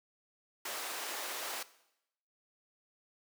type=high-pass noise; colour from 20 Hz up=pink; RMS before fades=-40 dBFS; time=0.65-1.63 s; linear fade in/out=5 ms; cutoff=510 Hz; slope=12 dB/octave; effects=noise-tail reverb RT60 0.8 s tail -17 dB re dry + high-pass 300 Hz 12 dB/octave

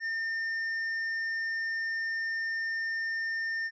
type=tone with hard clipping; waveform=sine; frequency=1810 Hz; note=A6; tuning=48 cents sharp; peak=-31 dBFS; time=0-3.71 s; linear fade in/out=50 ms; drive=4 dB; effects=resampled to 22050 Hz

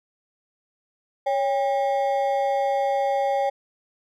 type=ring-modulated tone; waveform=triangle; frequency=679 Hz; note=F5; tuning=49 cents flat; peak=-15 dBFS; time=1.26-3.5 s; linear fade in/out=10 ms; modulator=123 Hz; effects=none

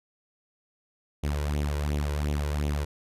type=tone with flanger; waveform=sawtooth; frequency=73.42 Hz; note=D2; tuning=in tune; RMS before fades=-28 dBFS; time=1.23-2.85 s; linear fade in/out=10 ms; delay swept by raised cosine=0.3 to 2.1 ms; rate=2.8 Hz; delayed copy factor=+0.65; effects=resampled to 32000 Hz

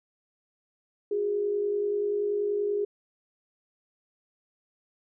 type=tone pair together; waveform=sine; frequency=360.6 / 411 Hz; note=F#4 / G#4; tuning=-45 / -18 cents; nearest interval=major second; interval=227 cents; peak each=-35 / -25 dBFS; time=1.11-2.85 s; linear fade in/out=5 ms; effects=none

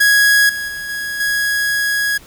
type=tone with level steps; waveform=45% pulse; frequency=1661.2 Hz; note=G#6; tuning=in tune; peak=-9 / -21 / -24 / -21 / -15 dBFS; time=0-2.18 s; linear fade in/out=10 ms; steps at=0.49 / 0.68 / 0.89 / 1.2 s; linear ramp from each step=5 ms; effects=pink hiss -43 dBFS RMS until 2.26 s

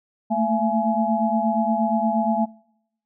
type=tone cluster; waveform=sine; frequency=219 / 227.5 / 675 / 843 Hz; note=A3 / A#3 / E5 / G#5; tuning=-8 / -42 / +41 / +26 cents; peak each=-24 dBFS; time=0.3-2.46 s; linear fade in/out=20 ms; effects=noise-tail reverb RT60 0.8 s tail -25 dB re dry

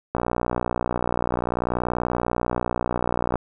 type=click train; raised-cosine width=1 ms; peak=-9 dBFS; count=195; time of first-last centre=0.15-3.357 s; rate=60.5 Hz; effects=none

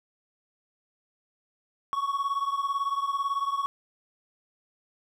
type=beating tone pair; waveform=triangle; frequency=1108.7 / 1126.7 Hz; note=C#6 / C#6; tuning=0 / +28 cents; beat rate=18 Hz; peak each=-26 / -29 dBFS; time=1.93-3.66 s; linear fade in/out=0 ms; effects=none

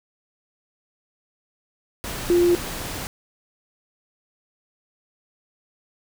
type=tone in noise; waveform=sine; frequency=349.2 Hz; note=F4; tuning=in tune; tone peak=-14 dBFS; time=2.3-2.55 s; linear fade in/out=0 ms; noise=pink; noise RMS=-31 dBFS; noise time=2.04-3.07 s; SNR=+14 dB; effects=none

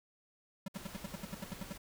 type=tone bursts; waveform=square; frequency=192 Hz; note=G3; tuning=36 cents flat; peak=-38 dBFS; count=12; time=0.66-1.727 s; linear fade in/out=5 ms; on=22 ms; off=73 ms
type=noise; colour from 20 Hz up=pink; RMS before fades=-50 dBFS; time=0.74-1.78 s; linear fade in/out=10 ms
effects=none

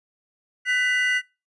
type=tone cluster; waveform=triangle; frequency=1504 / 1984 / 2834 Hz; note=F#6 / B6 / F7; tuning=+28 / +7 / +25 cents; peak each=-24 / -19 / -28 dBFS; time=0.65-1.22 s; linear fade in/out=50 ms; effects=noise-tail reverb RT60 0.3 s tail -26 dB re dry + resampled to 24000 Hz

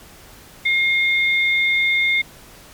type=tone pair together; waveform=sine; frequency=2136 / 3592 Hz; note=C7 / A7; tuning=+35 / +35 cents; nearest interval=major sixth; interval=900 cents; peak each=-15 / -24 dBFS; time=0.65-2.22 s; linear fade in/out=10 ms; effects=pink hiss -44 dBFS RMS until 2.73 s + MP3 96 kbps

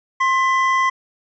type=tone pair together; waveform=triangle; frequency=1059.5 / 2000 Hz; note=C6 / B6; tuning=+21 / +21 cents; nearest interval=major seventh; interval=1100 cents; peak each=-14 / -18 dBFS; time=0.2-0.9 s; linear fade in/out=10 ms; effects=resampled to 16000 Hz

